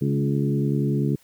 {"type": "harmonic tone with a mistuned harmonic", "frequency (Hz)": 70.3, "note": "C#2", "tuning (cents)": 25, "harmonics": [2, 3, 4, 5, 6], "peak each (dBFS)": [-22, -26, -28, -30, -32], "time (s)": [0.01, 1.16], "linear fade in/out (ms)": 10, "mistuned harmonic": 4, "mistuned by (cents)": 17, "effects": ["white hiss -58 dBFS RMS until 1.23 s"]}